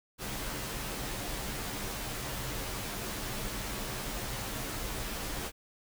pink noise with comb filter, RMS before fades -37 dBFS, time 0.18-5.52 s, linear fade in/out 50 ms, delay 12 ms, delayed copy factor -0.6, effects none

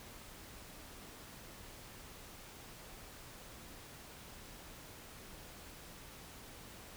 silence, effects pink hiss -53 dBFS RMS until 6.96 s

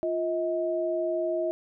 sine tone pair together, 349.2 / 636.4 Hz, F4 / D#5, 0 / +39 cents, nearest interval minor seventh, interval 1039 cents, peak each -29 / -27 dBFS, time 0.03-1.51 s, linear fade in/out 0 ms, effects none

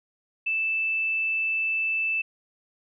sine tone, 2640 Hz, E7, 2 cents sharp, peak -23 dBFS, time 0.46-2.22 s, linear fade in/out 10 ms, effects none

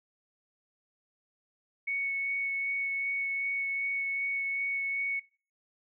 sine tone with vibrato, 2217 Hz, C#7, in tune, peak -29 dBFS, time 1.87-5.2 s, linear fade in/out 10 ms, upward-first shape sine, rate 2.6 Hz, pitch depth 8 cents each way, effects noise-tail reverb RT60 0.4 s tail -23 dB re dry

